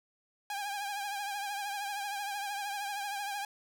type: tone with vibrato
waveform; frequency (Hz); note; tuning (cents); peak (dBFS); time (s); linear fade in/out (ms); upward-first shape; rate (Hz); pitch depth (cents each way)
sawtooth; 809; G#5; -46; -31; 0.5-3.45; 2; triangle; 13; 65
effects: none